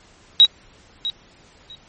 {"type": "tone with echo", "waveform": "sine", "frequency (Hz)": 3831, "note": "A#7", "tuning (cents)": 47, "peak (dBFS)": -6, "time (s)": [0.4, 0.45], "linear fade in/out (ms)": 0, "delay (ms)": 650, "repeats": 2, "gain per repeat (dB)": -15, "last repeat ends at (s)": 1.75, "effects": ["pink hiss -51 dBFS RMS until 1.88 s", "MP3 32 kbps"]}